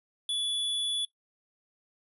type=tone; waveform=square; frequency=3430 Hz; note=A7; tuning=45 cents flat; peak=-29 dBFS; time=0.29-1.05 s; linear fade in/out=2 ms; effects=noise-tail reverb RT60 0.1 s tail -19 dB re dry + resampled to 32000 Hz